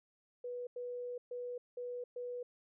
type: tone bursts at uneven times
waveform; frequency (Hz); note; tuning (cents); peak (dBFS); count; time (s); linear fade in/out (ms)
sine; 490; B4; -14; -39; 5; 0.44-0.67 / 0.76-1.18 / 1.31-1.58 / 1.77-2.04 / 2.16-2.43; 5
effects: none